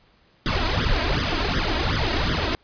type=noise with flanger; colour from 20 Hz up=pink; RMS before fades=-22 dBFS; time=0.46-2.55 s; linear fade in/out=0 ms; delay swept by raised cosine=0.57 to 3.17 ms; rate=2.7 Hz; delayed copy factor=+0.9; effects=pink hiss -59 dBFS RMS until 2.63 s + resampled to 11025 Hz